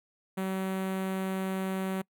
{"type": "tone with notch filter", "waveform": "sawtooth", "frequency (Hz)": 190, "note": "F#3", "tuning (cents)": 46, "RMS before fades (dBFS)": -32, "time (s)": [0.37, 2.02], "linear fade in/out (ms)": 10, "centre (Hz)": 5200, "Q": 0.73, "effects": ["noise-tail reverb RT60 0.1 s tail -25 dB re dry"]}